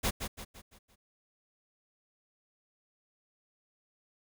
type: noise with echo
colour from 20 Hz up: pink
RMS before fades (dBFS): -29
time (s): 0.03-0.11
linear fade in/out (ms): 20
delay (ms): 170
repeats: 5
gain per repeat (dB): -7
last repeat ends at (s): 0.96
effects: none